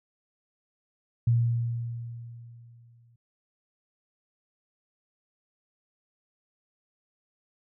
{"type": "tone with exponential decay", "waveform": "sine", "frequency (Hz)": 117.6, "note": "A#2", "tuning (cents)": 16, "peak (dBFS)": -18, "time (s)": [1.27, 3.16], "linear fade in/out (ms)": 5, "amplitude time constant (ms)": 410, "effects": []}